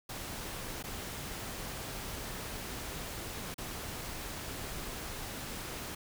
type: noise with dropouts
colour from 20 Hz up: pink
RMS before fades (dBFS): -41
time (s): 0.09-5.95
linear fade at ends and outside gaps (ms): 5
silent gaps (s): 0.828-0.838 / 3.543-3.581
effects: none